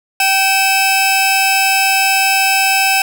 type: tone pair together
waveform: sawtooth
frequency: 774.2 / 2604 Hz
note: G5 / E7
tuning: -22 / -22 cents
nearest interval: octave + major sixth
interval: 2100 cents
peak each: -10 dBFS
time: 0.2-3.02 s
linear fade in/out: 2 ms
effects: none